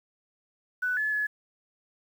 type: tone with pitch steps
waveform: sine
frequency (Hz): 1490 / 1719 / 1703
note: F#6 / A6 / G#6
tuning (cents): +12 / -41 / +43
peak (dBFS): -25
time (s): 0.82-1.27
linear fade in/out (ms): 10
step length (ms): 150
effects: 9-bit